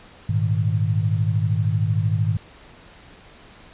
sine chord, Ab suspended second, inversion none, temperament just, 103.83 / 116.8 / 155.74 Hz, Ab2 / Bb2 / Eb3, 0 / +4 / +2 cents, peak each -20 / -24 / -24 dBFS, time 0.29-2.37 s, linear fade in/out 5 ms, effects pink hiss -47 dBFS RMS until 3.73 s + resampled to 8000 Hz

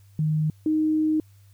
sine tone pair in turn, 154.5 / 310.8 Hz, D#3 / D#4, -12 / -2 cents, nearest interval octave, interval 1210 cents, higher second, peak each -20 / -19 dBFS, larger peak second, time 0.19-0.5 / 0.66-1.2 s, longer second, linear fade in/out 2 ms, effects added 99 Hz sine -50 dBFS peak until 1.53 s + white hiss -64 dBFS RMS until 1.53 s

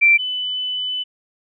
sine tone pair in turn, 2349 / 3001 Hz, D7 / F#7, 0 / +24 cents, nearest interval major third, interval 424 cents, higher second, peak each -9 / -21 dBFS, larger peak first, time 0.01-0.18 / 0.18-1.04 s, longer second, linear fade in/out 20 ms, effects none

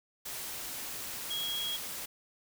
sine tone in noise, 3298 Hz, G#7, 13 cents flat, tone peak -33 dBFS, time 1.3-1.77 s, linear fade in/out 10 ms, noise white, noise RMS -40 dBFS, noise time 0.25-2.06 s, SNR +4 dB, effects none

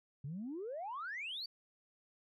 sine exponential sweep, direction up, 130.81 to 4700 Hz, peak -39 dBFS, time 0.24-1.46 s, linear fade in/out 5 ms, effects tanh soft clip ceiling -36 dBFS

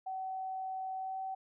sine tone with pitch glide, 758 to 763.7 Hz, F#5 to G5, +42 to -45 cents, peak -36 dBFS, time 0.06-1.35 s, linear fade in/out 10 ms, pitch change +13 cents, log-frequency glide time 0.96-1.2 s, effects none

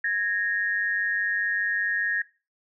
sine tone pair together, 1659 / 1854.1 Hz, G#6 / A#6, -2 / -10 cents, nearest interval major second, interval 192 cents, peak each -26 dBFS, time 0.04-2.22 s, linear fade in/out 5 ms, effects noise-tail reverb RT60 0.3 s tail -17 dB re dry

